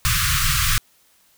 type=band-stop noise; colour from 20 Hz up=pink; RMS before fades=-19 dBFS; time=0.05-0.78 s; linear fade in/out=0 ms; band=160 to 1100 Hz; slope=96 dB/octave; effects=white hiss -58 dBFS RMS until 1.37 s